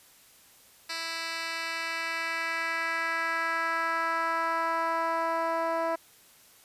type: tone with band-pass filter sweep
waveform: 10% pulse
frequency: 329.6 Hz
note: E4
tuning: in tune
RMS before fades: -30 dBFS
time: 0.89-5.96 s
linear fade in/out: 10 ms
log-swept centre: 3900 to 710 Hz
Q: 1.6
effects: white hiss -57 dBFS RMS until 6.64 s + resampled to 32000 Hz